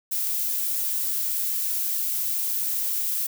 violet noise, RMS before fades -26 dBFS, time 0.11-3.27 s, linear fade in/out 10 ms, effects none

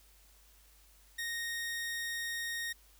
sawtooth tone, 1860 Hz, A#6, 4 cents flat, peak -32 dBFS, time 1.18-2.73 s, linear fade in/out 10 ms, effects added 50 Hz sine -62 dBFS peak until 2.99 s + white hiss -64 dBFS RMS until 2.99 s

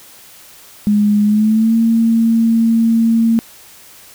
sine tone with pitch glide, 207.7 to 227.8 Hz, G#3 to A#3, 0 to -40 cents, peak -9 dBFS, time 0.87-3.39 s, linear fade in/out 0 ms, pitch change +160 cents, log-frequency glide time 1.24-1.76 s, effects white hiss -41 dBFS RMS until 4.14 s

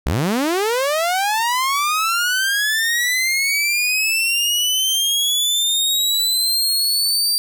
sawtooth linear sweep, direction up, 51.91 to 4699 Hz, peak -13 dBFS, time 0.06-7.38 s, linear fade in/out 0 ms, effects none

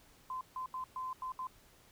sine tone bursts at uneven times, 1030 Hz, C6, 28 cents flat, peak -37 dBFS, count 6, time 0.3-0.41 / 0.56-0.66 / 0.74-0.84 / 0.96-1.13 / 1.22-1.32 / 1.39-1.47 s, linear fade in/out 2 ms, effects pink hiss -63 dBFS RMS until 1.91 s

